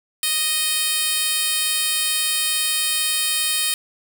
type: tone with high-pass filter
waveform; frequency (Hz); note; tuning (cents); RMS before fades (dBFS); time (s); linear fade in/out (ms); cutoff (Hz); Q
10% pulse; 622.3; D#5; 0; -21; 0.23-3.74; 2; 4500; 0.54
effects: none